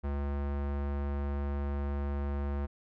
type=tone with low-pass filter; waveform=square; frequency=70.9 Hz; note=C#2; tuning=40 cents sharp; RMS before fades=-33 dBFS; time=0.03-2.67 s; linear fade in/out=20 ms; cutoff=1400 Hz; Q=0.82; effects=none